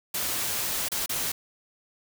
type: noise with dropouts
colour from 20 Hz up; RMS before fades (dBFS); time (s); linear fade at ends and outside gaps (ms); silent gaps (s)
white; -29; 0.14-1.32; 5; 0.886-0.917 / 1.061-1.093
effects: none